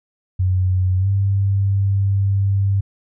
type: tone with pitch glide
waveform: sine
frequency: 92.5 to 98.57 Hz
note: F#2 to G2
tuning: 0 to +10 cents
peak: -14 dBFS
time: 0.39-2.81 s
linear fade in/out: 10 ms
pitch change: +110 cents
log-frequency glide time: 0.98-1.08 s
effects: none